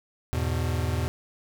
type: chord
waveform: square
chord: E major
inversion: none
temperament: equal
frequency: 82.41 / 103.83 / 123.47 Hz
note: E2 / G#2 / B2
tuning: 0 / 0 / 0 cents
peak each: -28 / -34 / -30 dBFS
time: 0.33-1.08 s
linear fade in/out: 0 ms
effects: none